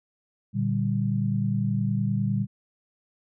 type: chord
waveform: sine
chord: G minor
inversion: first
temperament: equal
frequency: 116.54 / 146.83 / 196 Hz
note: Bb2 / D3 / G3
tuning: 0 / 0 / 0 cents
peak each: -26 / -29 / -26 dBFS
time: 0.53-2.47 s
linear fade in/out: 50 ms
effects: none